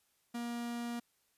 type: tone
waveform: 45% pulse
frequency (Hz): 237.3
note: A#3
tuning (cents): +31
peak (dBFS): -37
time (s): 0.34-1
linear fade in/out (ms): 10
effects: white hiss -75 dBFS RMS until 1.37 s + resampled to 32000 Hz